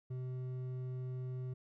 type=tone with hard clipping; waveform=triangle; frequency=127.6 Hz; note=C3; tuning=43 cents flat; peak=-40 dBFS; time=0.1-1.54 s; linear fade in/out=10 ms; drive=10 dB; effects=none